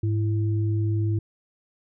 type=tone pair together; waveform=sine; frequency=104.79 / 332.7 Hz; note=G#2 / E4; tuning=+16 / +16 cents; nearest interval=octave + minor sixth; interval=2000 cents; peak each=-21 / -31 dBFS; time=0.03-1.19 s; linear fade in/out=5 ms; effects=none